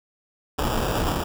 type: noise with sample-and-hold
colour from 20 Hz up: pink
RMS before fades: -24 dBFS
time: 0.58-1.24 s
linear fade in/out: 10 ms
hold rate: 2100 Hz
effects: none